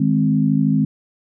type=chord; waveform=sine; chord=Ab major; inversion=second; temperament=equal; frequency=155.56 / 207.7 / 261.6 Hz; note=Eb3 / Ab3 / C4; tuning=0 / 0 / 0 cents; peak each=-18 dBFS; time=0-0.85 s; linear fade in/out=5 ms; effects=none